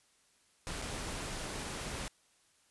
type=noise with dropouts; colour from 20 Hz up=pink; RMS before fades=-40 dBFS; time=0.67-2.08 s; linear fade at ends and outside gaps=0 ms; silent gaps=0.817-0.822 s; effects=white hiss -69 dBFS RMS until 2.7 s + resampled to 24000 Hz